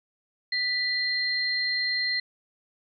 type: tone pair together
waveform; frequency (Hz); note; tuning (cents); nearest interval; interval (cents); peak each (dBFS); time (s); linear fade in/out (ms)
sine; 1975.5 / 4175; B6 / C8; 0 / -5; octave + minor second; 1295; -27; 0.52-2.2; 5
effects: none